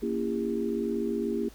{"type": "chord", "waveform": "sine", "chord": "A# diminished seventh", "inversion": "none", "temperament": "just", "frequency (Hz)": [233.1, 279.7, 335.6, 402.8], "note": ["A#3", "C#4", "E4", "G4"], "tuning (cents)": [0, 16, 31, 47], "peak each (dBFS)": [-31, -36, -33, -31], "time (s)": [0.02, 1.49], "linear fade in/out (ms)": 10, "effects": ["added 50 Hz sine -51 dBFS peak until 1.54 s", "pink hiss -55 dBFS RMS until 1.54 s"]}